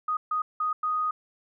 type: tone bursts at uneven times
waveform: sine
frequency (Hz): 1244.5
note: D#6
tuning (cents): 0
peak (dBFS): -24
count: 4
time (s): 0.08-0.17 / 0.31-0.42 / 0.6-0.73 / 0.83-1.11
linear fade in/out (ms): 5
effects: none